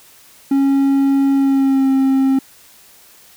triangle tone with pitch glide, 274.6 to 267.6 Hz, C#4 to C4, -16 to +39 cents, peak -9 dBFS, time 0.51-2.39 s, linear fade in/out 5 ms, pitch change -45 cents, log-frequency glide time 1.34-1.89 s, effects white hiss -46 dBFS RMS until 3.36 s

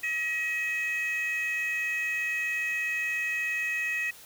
sine tone pair together, 1908 / 2545 Hz, A#6 / D#7, +40 / +39 cents, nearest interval perfect fourth, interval 499 cents, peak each -28 dBFS, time 0.03-4.11 s, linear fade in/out 10 ms, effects tanh soft clip ceiling -24 dBFS + white hiss -50 dBFS RMS until 4.25 s

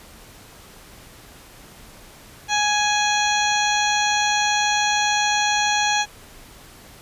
harmonic tone with a mistuned harmonic, 833 Hz, G#5, 5 cents sharp, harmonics 1 / 2 / 3 / 4 / 5 / 7 / 8, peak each -21 / -24 / -26 / -27 / -28 / -29 / -30 dBFS, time 2.48-6.06 s, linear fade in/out 50 ms, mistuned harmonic 7, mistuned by +16 cents, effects pink hiss -45 dBFS RMS until 7.01 s + resampled to 32000 Hz

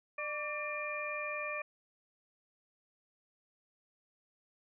harmonic tone with a mistuned harmonic, 599 Hz, D5, 34 cents sharp, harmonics 1 / 2 / 3 / 4, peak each -41 / -42 / -44 / -39 dBFS, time 0.18-1.62 s, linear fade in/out 5 ms, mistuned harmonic 2, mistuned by -56 cents, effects none

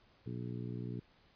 harmonic tone, 60.3 Hz, B1, 41 cents flat, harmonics 2 / 3 / 4 / 5 / 6 / 7, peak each -41 / -45 / -47 / -49 / -51 / -52 dBFS, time 0.26-1 s, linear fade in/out 5 ms, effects pink hiss -67 dBFS RMS until 1.35 s + resampled to 11025 Hz

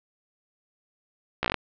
slowing click train, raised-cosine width 0.3 ms, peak -8 dBFS, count 7, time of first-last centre 1.43-1.543 s, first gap 15 ms, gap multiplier 1.09, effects low-pass 4000 Hz 12 dB/octave

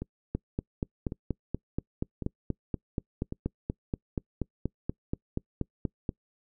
two click trains, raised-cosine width 3 ms, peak -16 / -21 dBFS, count 25 / 4, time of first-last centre 0.35-6.092 / 0.02-3.324 s, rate 4.18 / 0.908 Hz, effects noise-tail reverb RT60 0.1 s tail -26 dB re dry

